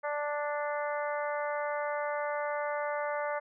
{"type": "harmonic tone", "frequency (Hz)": 293.7, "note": "D4", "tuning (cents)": 0, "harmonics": [2, 3, 4, 5, 6, 7], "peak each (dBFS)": [-33, -37, -39, -41, -43, -44], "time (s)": [0.03, 3.4], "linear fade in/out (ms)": 20, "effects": []}